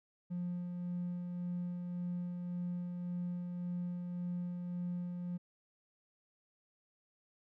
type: tone with tremolo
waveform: triangle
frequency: 176.7 Hz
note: F3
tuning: 21 cents sharp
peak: -32 dBFS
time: 0.3-5.38 s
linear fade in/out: 20 ms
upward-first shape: sine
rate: 1.8 Hz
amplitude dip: 40%
effects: tanh soft clip ceiling -31 dBFS